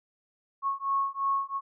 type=beating tone pair; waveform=sine; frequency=1097 / 1099.9 Hz; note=C#6 / C#6; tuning=-18 / -14 cents; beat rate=2.9 Hz; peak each=-29 dBFS; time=0.62-1.61 s; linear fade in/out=50 ms; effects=none